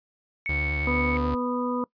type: tone with tremolo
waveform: sine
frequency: 2217 Hz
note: C#7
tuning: in tune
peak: -25 dBFS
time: 0.46-1.17 s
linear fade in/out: 0 ms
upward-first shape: triangle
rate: 2.4 Hz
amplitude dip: 30%
type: tone with vibrato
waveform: 35% pulse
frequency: 73.4 Hz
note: D2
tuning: in tune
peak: -26 dBFS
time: 0.49-1.35 s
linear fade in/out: 5 ms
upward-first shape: triangle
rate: 9.3 Hz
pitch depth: 47 cents each way
type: harmonic tone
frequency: 246.9 Hz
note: B3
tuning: in tune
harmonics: 1 / 2 / 4 / 5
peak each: -27 / -30 / -33 / -34 dBFS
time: 0.87-1.84 s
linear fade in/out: 2 ms
effects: noise-tail reverb RT60 0.1 s tail -22 dB re dry + resampled to 11025 Hz